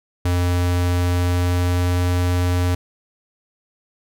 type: tone with pitch glide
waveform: square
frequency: 88.6 to 89.11 Hz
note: F2 to F2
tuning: +25 to +35 cents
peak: -17 dBFS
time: 0.25-2.75 s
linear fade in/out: 5 ms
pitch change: +10 cents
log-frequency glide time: 1.14-2.09 s
effects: none